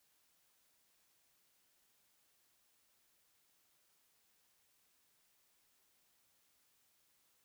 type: silence
effects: white hiss -75 dBFS RMS until 7.44 s